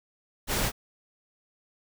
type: noise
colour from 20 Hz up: pink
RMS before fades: -27 dBFS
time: 0.47-0.72 s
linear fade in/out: 50 ms
effects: none